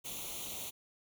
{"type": "noise with comb filter", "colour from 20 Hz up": "white", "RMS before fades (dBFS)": -42, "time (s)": [0.04, 0.71], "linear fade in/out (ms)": 20, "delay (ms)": 0.3, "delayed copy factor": 0.8, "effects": []}